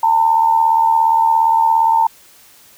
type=tone with amplitude modulation; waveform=sine; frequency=903 Hz; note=A5; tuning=45 cents sharp; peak=-7 dBFS; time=0.03-2.07 s; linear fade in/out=5 ms; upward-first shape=sine; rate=77.3 Hz; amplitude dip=60%; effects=white hiss -46 dBFS RMS until 2.77 s